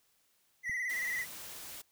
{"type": "tone with vibrato", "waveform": "triangle", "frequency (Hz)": 1975.5, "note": "B6", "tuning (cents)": 0, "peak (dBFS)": -31, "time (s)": [0.63, 1.26], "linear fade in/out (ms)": 50, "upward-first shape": "square", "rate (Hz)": 18, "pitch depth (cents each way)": 47}
{"type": "click", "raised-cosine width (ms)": 5, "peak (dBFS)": -38, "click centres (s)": 0.696}
{"type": "noise", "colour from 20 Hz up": "white", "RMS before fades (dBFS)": -46, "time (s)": [0.89, 1.82], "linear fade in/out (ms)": 10}
{"effects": ["white hiss -72 dBFS RMS until 1.91 s"]}